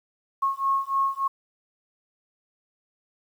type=beating tone pair; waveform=sine; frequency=1088 / 1091.4 Hz; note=C#6 / C#6; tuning=-33 / -27 cents; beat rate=3.4 Hz; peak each=-25 dBFS; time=0.42-1.28 s; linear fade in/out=10 ms; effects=9-bit